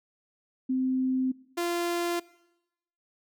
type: tone pair in turn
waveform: sine / sawtooth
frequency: 259.2 / 345.4 Hz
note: C4 / F4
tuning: -16 / -19 cents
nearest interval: perfect fourth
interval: 497 cents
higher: second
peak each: -24 / -23 dBFS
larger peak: second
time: 0.69-1.32 / 1.57-2.2 s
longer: neither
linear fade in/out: 10 ms
effects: noise-tail reverb RT60 0.9 s tail -21 dB re dry